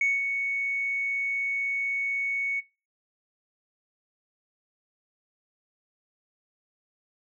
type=tone with ADSR envelope; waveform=sine; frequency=2221 Hz; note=C#7; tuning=3 cents sharp; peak=-19 dBFS; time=0.01-2.61 s; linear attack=3 ms; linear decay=190 ms; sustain=-7 dB; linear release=22 ms; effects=noise-tail reverb RT60 0.3 s tail -21 dB re dry + tanh soft clip ceiling -18 dBFS